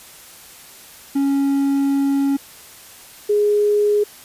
triangle / sine tone pair in turn, 277.2 / 415.3 Hz, C#4 / G#4, 0 / 0 cents, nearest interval perfect fifth, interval 700 cents, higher second, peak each -13 dBFS, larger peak neither, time 1.15-2.37 / 3.29-4.04 s, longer first, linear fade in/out 10 ms, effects white hiss -42 dBFS RMS until 4.24 s + resampled to 32000 Hz

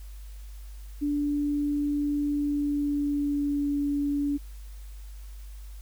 sine tone with pitch glide, 290.6 to 286.6 Hz, D4 to D4, -18 to -42 cents, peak -24 dBFS, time 1.01-4.38 s, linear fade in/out 20 ms, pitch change -24 cents, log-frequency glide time 2.31-3.77 s, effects added 50 Hz sine -39 dBFS peak until 5.81 s + white hiss -57 dBFS RMS until 5.81 s

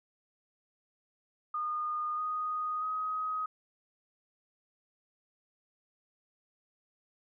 sine tone with pitch steps, 1223 / 1241.5 / 1260.3 Hz, D#6 / D#6 / D#6, -30 / -4 / +22 cents, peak -31 dBFS, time 1.54-3.46 s, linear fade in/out 5 ms, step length 640 ms, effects none

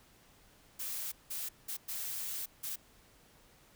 blue noise bursts at uneven times, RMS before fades -39 dBFS, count 5, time 0.79-1.12 / 1.3-1.49 / 1.68-1.77 / 1.88-2.46 / 2.63-2.76 s, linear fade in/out 10 ms, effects pink hiss -63 dBFS RMS until 3.75 s

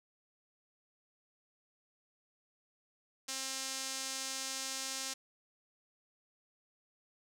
sawtooth tone with band-pass filter, 265.9 Hz, C4, 28 cents sharp, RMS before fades -40 dBFS, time 3.28-5.14 s, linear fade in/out 10 ms, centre 6500 Hz, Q 1.4, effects none

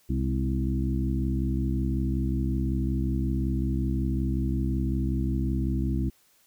harmonic tone with a mistuned harmonic, 65.41 Hz, C2, in tune, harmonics 1 / 2 / 3 / 4 / 5, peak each -27 / -30 / -32 / -33 / -34 dBFS, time 0.09-6.1 s, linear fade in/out 10 ms, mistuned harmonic 3, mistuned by +59 cents, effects white hiss -63 dBFS RMS until 6.46 s

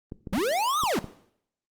clicks, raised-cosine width 3 ms, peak -22 dBFS, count 6, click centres 0.121 / 0.272 / 0.327 / 0.38 / 0.836 / 1.043 s
square linear two-way sweep, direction up then down, 164.81 to 1296 to 164.81 Hz, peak -24 dBFS, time 0.33-0.99 s, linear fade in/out 0 ms, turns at 0.8 s
effects noise-tail reverb RT60 0.7 s tail -17 dB re dry + Opus 32 kbps

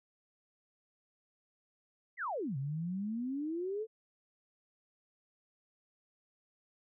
sine exponential two-way sweep, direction down then up, 2130 to 130.81 to 453.2 Hz, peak -34 dBFS, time 2.17-3.87 s, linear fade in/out 50 ms, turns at 2.57 s, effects none

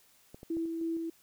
clicks, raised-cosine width 2 ms, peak -33 dBFS, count 3, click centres 0.345 / 0.431 / 0.569 s
sine tone with tremolo, 329.6 Hz, E4, in tune, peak -30 dBFS, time 0.5-1.1 s, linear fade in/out 5 ms, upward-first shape square, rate 3.2 Hz, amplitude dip 30%
effects white hiss -64 dBFS RMS until 1.22 s

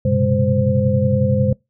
sine tone cluster, 97 / 122.7 / 133.7 / 203.4 / 518 Hz, G2 / B2 / C3 / G#3 / C5, -18 / -11 / +38 / -36 / -17 cents, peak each -20 dBFS, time 0.05-1.53 s, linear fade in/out 5 ms, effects noise-tail reverb RT60 0.2 s tail -24 dB re dry

